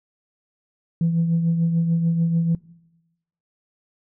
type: tone with tremolo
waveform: sine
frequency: 166.7 Hz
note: E3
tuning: 20 cents sharp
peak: -14 dBFS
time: 1.01-2.55 s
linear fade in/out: 2 ms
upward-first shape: triangle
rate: 6.8 Hz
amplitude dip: 55%
effects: noise-tail reverb RT60 1.0 s tail -23 dB re dry + tanh soft clip ceiling -13 dBFS